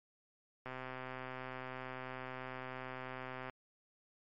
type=click train; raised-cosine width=0.5 ms; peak=-29 dBFS; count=367; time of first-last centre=0.66-3.497 s; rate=129 Hz; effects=MP3 48 kbps